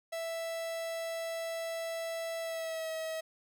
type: tone with pitch glide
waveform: 45% pulse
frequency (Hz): 660 to 641.2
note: E5 to E5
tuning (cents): +2 to -48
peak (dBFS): -35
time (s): 0.12-3.21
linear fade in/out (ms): 10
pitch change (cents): -50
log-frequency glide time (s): 2.41-2.91
effects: none